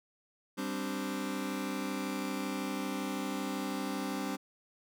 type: chord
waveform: sawtooth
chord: G suspended fourth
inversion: none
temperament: just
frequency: 196 / 261.3 / 294 Hz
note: G3 / C4 / D4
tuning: 0 / -2 / +2 cents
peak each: -34 dBFS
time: 0.57-4.37 s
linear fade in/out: 20 ms
effects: none